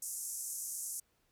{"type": "band-pass noise", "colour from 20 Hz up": "white", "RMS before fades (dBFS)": -41, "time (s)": [0.02, 1], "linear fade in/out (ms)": 5, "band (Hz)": [6100, 12000], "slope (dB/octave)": 48, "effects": ["pink hiss -75 dBFS RMS until 1.31 s"]}